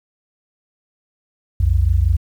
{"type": "tone pair together", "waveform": "sine", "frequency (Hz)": [61.74, 87.26], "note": ["B1", "F2"], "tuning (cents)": [0, -1], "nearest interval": "tritone", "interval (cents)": 599, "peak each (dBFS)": -15, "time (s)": [1.6, 2.17], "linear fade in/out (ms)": 5, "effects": ["8-bit"]}